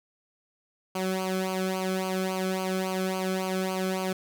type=tone with flanger; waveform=sawtooth; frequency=187.7 Hz; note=F#3; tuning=25 cents sharp; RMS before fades=-29 dBFS; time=0.95-4.13 s; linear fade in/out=5 ms; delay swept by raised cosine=0.54 to 1.09 ms; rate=3.6 Hz; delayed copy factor=-0.8; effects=none